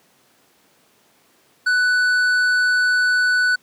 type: tone with tanh clipping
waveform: sine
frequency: 1488 Hz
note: F#6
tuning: 9 cents sharp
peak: -16 dBFS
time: 1.66-3.56 s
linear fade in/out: 10 ms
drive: 9 dB
effects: pink hiss -57 dBFS RMS until 3.62 s + high-pass 200 Hz 12 dB/octave